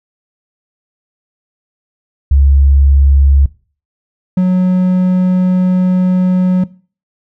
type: tone pair in turn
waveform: sine / triangle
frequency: 69.3 / 183.31 Hz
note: C#2 / F#3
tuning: 0 / -16 cents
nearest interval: octave + perfect fourth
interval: 1684 cents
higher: second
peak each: -5 dBFS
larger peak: neither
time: 2.31-3.46 / 4.37-6.64 s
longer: second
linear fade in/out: 5 ms
effects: noise-tail reverb RT60 0.4 s tail -20 dB re dry